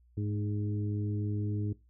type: harmonic tone with a mistuned harmonic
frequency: 103.83 Hz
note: G#2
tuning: in tune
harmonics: 1 / 2 / 3 / 4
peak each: -31 / -39 / -39 / -45 dBFS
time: 0.17-1.73 s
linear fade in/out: 5 ms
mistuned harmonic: 2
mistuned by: +22 cents
effects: noise-tail reverb RT60 0.2 s tail -18 dB re dry + added 60 Hz sine -60 dBFS peak until 1.89 s